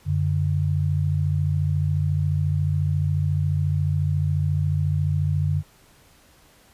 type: tone pair together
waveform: sine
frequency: 92.23 / 146.4 Hz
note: F#2 / D3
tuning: -5 / -5 cents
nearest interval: minor sixth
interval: 800 cents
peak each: -22 dBFS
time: 0.05-5.63 s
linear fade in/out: 50 ms
effects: pink hiss -55 dBFS RMS until 6.73 s + resampled to 32000 Hz